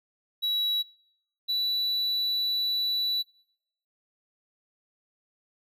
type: tone pair in turn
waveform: triangle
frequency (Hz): 3900 / 3950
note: B7 / B7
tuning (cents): -23 / 0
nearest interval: unison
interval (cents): 23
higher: second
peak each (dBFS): -23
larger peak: neither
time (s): 0.42-0.83 / 1.48-3.23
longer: second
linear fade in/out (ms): 20
effects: noise-tail reverb RT60 0.7 s tail -25 dB re dry

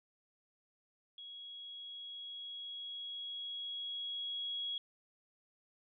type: tone with level ramp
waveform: sine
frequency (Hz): 3322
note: G#7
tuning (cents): 0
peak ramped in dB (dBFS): -47 to -36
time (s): 1.18-4.78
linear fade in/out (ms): 2
effects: none

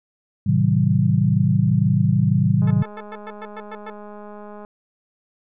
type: chord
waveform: sine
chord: A diminished seventh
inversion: none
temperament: just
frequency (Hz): 110 / 132 / 158.4 / 190.08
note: A2 / C3 / Eb3 / Gb3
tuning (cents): 0 / +16 / +31 / +47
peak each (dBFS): -20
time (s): 0.46-2.83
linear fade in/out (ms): 10
type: click train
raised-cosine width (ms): 1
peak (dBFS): -26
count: 423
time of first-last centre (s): 2.62-4.649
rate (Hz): 208
type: tone bursts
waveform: 15% pulse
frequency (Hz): 435.4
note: A4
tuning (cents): -18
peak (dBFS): -24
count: 9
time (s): 2.67-3.901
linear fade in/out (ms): 5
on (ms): 39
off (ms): 110
effects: resampled to 8000 Hz

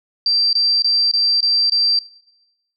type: tone bursts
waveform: sine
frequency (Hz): 4699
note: D8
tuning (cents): 0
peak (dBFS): -13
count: 6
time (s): 0.26-1.99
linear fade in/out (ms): 2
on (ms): 270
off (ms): 22
effects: noise-tail reverb RT60 1.0 s tail -22 dB re dry

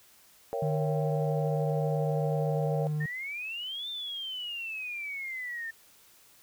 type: chord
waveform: sine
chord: A# diminished seventh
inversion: none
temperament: equal with one note detuned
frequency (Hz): 466.2 / 554.4 / 676.2 / 784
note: A#4 / C#5 / E5 / G5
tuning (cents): 0 / 0 / +44 / 0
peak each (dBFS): -33 / -34 / -38 / -38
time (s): 0.53-2.87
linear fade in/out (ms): 0
type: tone with vibrato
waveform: triangle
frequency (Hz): 151.2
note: D#3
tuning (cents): -49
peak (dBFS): -26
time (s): 0.62-3.06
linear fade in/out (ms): 5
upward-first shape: sine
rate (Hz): 18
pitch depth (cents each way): 13
type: exponential two-way sweep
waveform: sine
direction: up then down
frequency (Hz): 1793 to 3611 to 1793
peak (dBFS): -34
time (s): 3-5.71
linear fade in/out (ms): 10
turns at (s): 3.89
effects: white hiss -59 dBFS RMS until 6.42 s

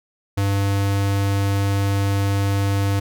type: tone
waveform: square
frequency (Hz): 99.3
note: G2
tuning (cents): +23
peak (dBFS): -18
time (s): 0.37-3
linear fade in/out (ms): 10
effects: none

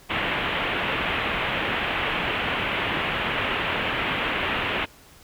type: low-pass noise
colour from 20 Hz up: white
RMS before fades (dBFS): -26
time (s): 0.09-4.86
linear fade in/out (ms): 20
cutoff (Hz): 3100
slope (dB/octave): 48
effects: pink hiss -51 dBFS RMS until 5.23 s

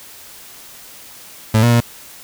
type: tone with pitch steps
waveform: 30% pulse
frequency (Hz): 109.8 / 119 / 118.2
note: A2 / A#2 / A#2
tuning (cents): -3 / +36 / +24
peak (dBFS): -7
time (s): 1.54-1.804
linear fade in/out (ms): 5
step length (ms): 88
effects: white hiss -39 dBFS RMS until 2.23 s

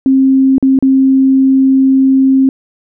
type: tone with dropouts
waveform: sine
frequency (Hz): 266.4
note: C4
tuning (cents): +31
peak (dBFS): -5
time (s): 0.06-2.49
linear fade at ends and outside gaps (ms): 1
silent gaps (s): 0.582-0.626 / 0.789-0.825
effects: none

